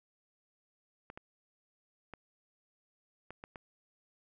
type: clicks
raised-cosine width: 0.5 ms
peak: -30 dBFS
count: 6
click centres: 1.101 / 1.175 / 2.137 / 3.306 / 3.439 / 3.558 s
effects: none